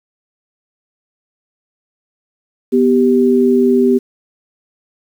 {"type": "tone pair together", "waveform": "sine", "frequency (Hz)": [247.1, 391.4], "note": ["B3", "G4"], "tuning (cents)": [1, -3], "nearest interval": "minor sixth", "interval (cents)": 796, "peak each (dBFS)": -11, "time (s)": [2.72, 3.99], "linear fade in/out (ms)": 20, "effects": ["7-bit"]}